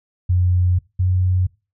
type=tone pair in turn; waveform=sine; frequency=90 / 91.73 Hz; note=F#2 / F#2; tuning=-47 / -14 cents; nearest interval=unison; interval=33 cents; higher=second; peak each=-13 / -14 dBFS; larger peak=first; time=0.29-0.79 / 0.99-1.47 s; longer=first; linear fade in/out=10 ms; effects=noise-tail reverb RT60 0.3 s tail -23 dB re dry